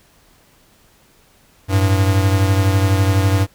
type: beating tone pair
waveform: square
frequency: 96.1 / 108.1 Hz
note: G2 / A2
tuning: -34 / -30 cents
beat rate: 12 Hz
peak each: -14 / -20 dBFS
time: 1.68-3.47 s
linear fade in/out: 50 ms
effects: pink hiss -53 dBFS RMS until 3.54 s